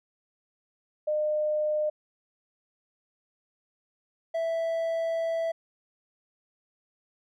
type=tone pair in turn; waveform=sine / triangle; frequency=607 / 659.2 Hz; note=D#5 / E5; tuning=-43 / 0 cents; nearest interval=minor second; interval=143 cents; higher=second; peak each=-24 dBFS; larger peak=neither; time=1.07-1.9 / 4.34-5.52 s; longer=second; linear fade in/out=10 ms; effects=none